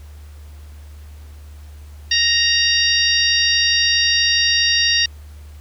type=harmonic tone; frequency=932.3 Hz; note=A#5; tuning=in tune; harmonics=2 / 3 / 4 / 5 / 6; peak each=-20 / -20 / -20 / -20 / -20 dBFS; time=2.11-5.06 s; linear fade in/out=5 ms; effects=added 74 Hz sine -35 dBFS peak until 5.6 s + pink hiss -51 dBFS RMS until 5.6 s